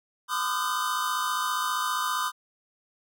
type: tone cluster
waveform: square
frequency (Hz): 1013 / 1203 / 1258 / 1437 / 1546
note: B5 / D6 / D#6 / F6 / G6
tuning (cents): +44 / +41 / +19 / +49 / -24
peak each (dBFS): -31 / -31 / -34 / -38 / -38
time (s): 0.28-2.32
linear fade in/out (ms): 50
effects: none